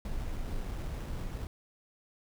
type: noise with sample-and-hold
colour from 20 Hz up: brown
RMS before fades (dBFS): -36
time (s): 0.05-1.47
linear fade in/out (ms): 2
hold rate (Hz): 4410
effects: none